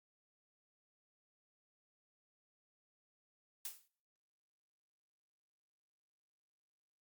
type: noise with exponential decay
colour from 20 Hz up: blue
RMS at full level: -40 dBFS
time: 3.65-3.88 s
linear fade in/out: 2 ms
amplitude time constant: 48 ms
effects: noise-tail reverb RT60 0.6 s tail -26 dB re dry + Opus 48 kbps